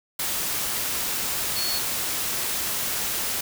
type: tone in noise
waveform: sine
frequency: 4378 Hz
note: C#8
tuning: 22 cents flat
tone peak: -27 dBFS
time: 1.56-1.79 s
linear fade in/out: 5 ms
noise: white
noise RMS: -27 dBFS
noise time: 0.19-3.41 s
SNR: -3 dB
effects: none